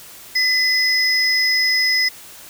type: tone pair together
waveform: triangle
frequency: 2017 / 5083 Hz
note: B6 / D#8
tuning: +36 / +36 cents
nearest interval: octave + major third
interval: 1600 cents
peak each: -16 dBFS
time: 0.35-2.09 s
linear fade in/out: 10 ms
effects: white hiss -40 dBFS RMS until 2.49 s